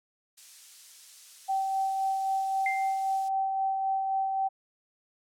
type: noise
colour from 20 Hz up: violet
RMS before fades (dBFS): -40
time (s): 0.37-3.29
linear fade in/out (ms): 10
type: tone with tremolo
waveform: sine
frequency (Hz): 773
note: G5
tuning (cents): -24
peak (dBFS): -24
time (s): 1.48-4.49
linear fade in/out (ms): 20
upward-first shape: sine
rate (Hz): 3.8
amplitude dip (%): 30
type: tone with exponential decay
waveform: sine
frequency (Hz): 2093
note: C7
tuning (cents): 0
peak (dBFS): -25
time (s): 2.66-3.11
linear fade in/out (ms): 2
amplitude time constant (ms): 96
effects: low-pass 7000 Hz 12 dB/octave + MP3 96 kbps